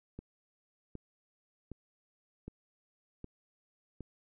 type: click train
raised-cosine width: 3 ms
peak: -30 dBFS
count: 6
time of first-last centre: 0.19-4.007 s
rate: 1.31 Hz
effects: none